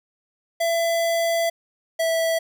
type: tone pair in turn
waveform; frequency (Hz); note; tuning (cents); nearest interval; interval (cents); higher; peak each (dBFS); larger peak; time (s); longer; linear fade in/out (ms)
square; 670 / 656.2; E5 / E5; +28 / -8; unison; 36; first; -20; neither; 0.6-1.5 / 1.99-2.39; first; 10
effects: none